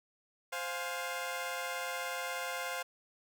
15% pulse chord, F minor, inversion second, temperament equal with one note detuned, 523.3 / 703.3 / 830.6 Hz, C5 / F5 / Ab5, 0 / +12 / 0 cents, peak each -33 / -33 / -38 dBFS, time 0.52-2.83 s, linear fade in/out 10 ms, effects none

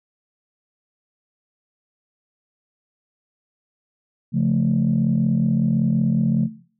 sine chord, Db augmented, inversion none, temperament equal, 138.59 / 174.61 / 220 Hz, Db3 / F3 / A3, 0 / 0 / 0 cents, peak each -20 dBFS, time 4.32-6.49 s, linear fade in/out 50 ms, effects noise-tail reverb RT60 0.5 s tail -18 dB re dry + tanh soft clip ceiling -10 dBFS

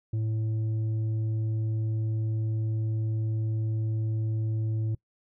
triangle tone with tanh clipping, 110 Hz, A2, in tune, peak -27 dBFS, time 0.13-4.95 s, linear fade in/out 5 ms, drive 10 dB, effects noise-tail reverb RT60 0.1 s tail -23 dB re dry

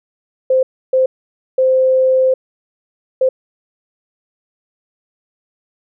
sine tone bursts at uneven times, 520 Hz, C5, 11 cents flat, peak -9 dBFS, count 4, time 0.5-0.63 / 0.93-1.06 / 1.58-2.34 / 3.21-3.29 s, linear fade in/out 5 ms, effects none

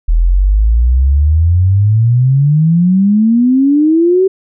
sine exponential sweep, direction up, 39.55 to 387.3 Hz, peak -6 dBFS, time 0.08-4.28 s, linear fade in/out 10 ms, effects none

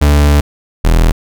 40% pulse tone pair in turn, 72.9 / 40.91 Hz, D2 / E1, -12 / -12 cents, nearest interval minor seventh, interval 1000 cents, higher first, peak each -5 dBFS, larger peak neither, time 0.01-0.41 / 0.84-1.12 s, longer first, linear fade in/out 10 ms, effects none

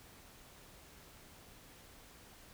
silence, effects pink hiss -58 dBFS RMS until 2.53 s

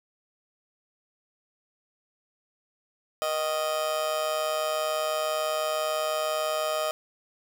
30% pulse tone with amplitude modulation, 622 Hz, D#5, 1 cent flat, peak -20 dBFS, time 3.22-6.91 s, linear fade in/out 0 ms, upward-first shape sine, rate 146 Hz, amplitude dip 70%, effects none

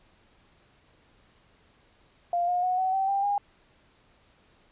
sine tone with pitch steps, 697 / 714.9 / 733.3 / 752.2 / 771.6 / 791.4 / 811.8 Hz, F5 / F5 / F#5 / F#5 / G5 / G5 / G#5, -4 / +40 / -16 / +28 / -28 / +16 / -40 cents, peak -23 dBFS, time 2.33-3.38 s, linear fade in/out 2 ms, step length 150 ms, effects pink hiss -62 dBFS RMS until 4.71 s + resampled to 8000 Hz

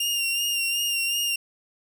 sawtooth tone with vibrato, 2794 Hz, F7, in tune, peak -20 dBFS, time 0-1.36 s, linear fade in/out 5 ms, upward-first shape sine, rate 2.7 Hz, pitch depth 33 cents each way, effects none

